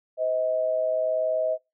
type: tone pair together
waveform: sine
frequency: 514.1 / 635 Hz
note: C5 / D#5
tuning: -31 / +35 cents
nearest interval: major third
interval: 366 cents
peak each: -30 / -23 dBFS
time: 0.17-1.58 s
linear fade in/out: 50 ms
effects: noise-tail reverb RT60 0.2 s tail -20 dB re dry